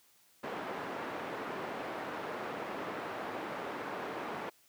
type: band-pass noise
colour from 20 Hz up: pink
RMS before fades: -40 dBFS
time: 0.43-4.5 s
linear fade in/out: 10 ms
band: 320 to 1600 Hz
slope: 12 dB/octave
effects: white hiss -66 dBFS RMS until 4.68 s + high-pass 60 Hz 12 dB/octave